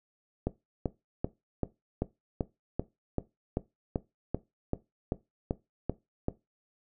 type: click train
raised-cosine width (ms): 2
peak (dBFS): -15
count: 16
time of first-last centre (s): 0.47-6.284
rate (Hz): 2.58
effects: noise-tail reverb RT60 0.2 s tail -17 dB re dry